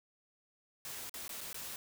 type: noise with dropouts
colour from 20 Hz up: white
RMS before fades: -44 dBFS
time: 0.85-1.76 s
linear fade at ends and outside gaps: 1 ms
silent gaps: 1.095-1.14 / 1.28-1.292 / 1.408-1.412 / 1.53-1.544 s
effects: none